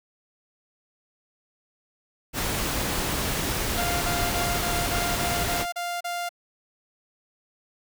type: noise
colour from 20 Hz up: pink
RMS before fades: -27 dBFS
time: 2.33-5.66 s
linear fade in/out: 50 ms
type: tone bursts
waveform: sawtooth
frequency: 698.5 Hz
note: F5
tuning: in tune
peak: -24 dBFS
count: 9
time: 3.77-6.292 s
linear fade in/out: 10 ms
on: 250 ms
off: 34 ms
effects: none